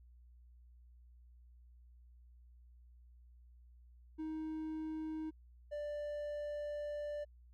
triangle tone pair in turn, 314 / 589.5 Hz, D#4 / D5, +16 / +6 cents, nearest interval major seventh, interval 1090 cents, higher second, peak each -37 / -37 dBFS, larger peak neither, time 4.18-5.31 / 5.71-7.25 s, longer second, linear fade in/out 20 ms, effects added 60 Hz sine -58 dBFS peak until 7.53 s

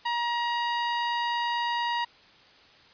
sawtooth tone, 949 Hz, A#5, 31 cents sharp, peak -22 dBFS, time 0.05-2.05 s, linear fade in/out 10 ms, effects white hiss -55 dBFS RMS until 2.93 s + resampled to 11025 Hz

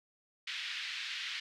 white band-pass noise, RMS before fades -40 dBFS, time 0.47-1.4 s, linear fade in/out 5 ms, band 1700 to 3900 Hz, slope 24 dB/octave, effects none

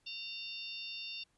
harmonic tone with a mistuned harmonic, 900 Hz, A5, 39 cents sharp, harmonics 3 / 4 / 5 / 6, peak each -44 / -46 / -48 / -50 dBFS, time 0.06-1.24 s, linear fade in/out 10 ms, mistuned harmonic 3, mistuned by +44 cents, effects pink hiss -75 dBFS RMS until 1.37 s + resampled to 24000 Hz

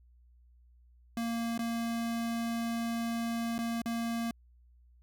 square tone with dropouts, 231.6 Hz, A#3, 11 cents flat, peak -32 dBFS, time 1.17-4.31 s, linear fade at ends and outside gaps 2 ms, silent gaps 1.578-1.591 / 3.581-3.588 / 3.818-3.858 s, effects added 60 Hz sine -58 dBFS peak until 5.02 s

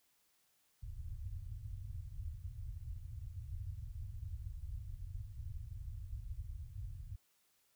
white low-pass noise, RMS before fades -45 dBFS, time 0.82-7.16 s, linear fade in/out 10 ms, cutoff 110 Hz, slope 48 dB/octave, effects white hiss -75 dBFS RMS until 7.75 s

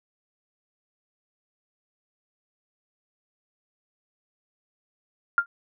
sine tone with exponential decay, 1396.9 Hz, F6, in tune, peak -12 dBFS, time 5.38-5.46 s, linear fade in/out 1 ms, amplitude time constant 17 ms, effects none

